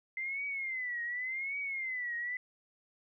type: tone with vibrato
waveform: sine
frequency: 2066 Hz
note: C7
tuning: 22 cents flat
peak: -34 dBFS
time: 0.17-2.37 s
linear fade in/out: 2 ms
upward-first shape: triangle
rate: 0.88 Hz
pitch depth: 170 cents each way
effects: none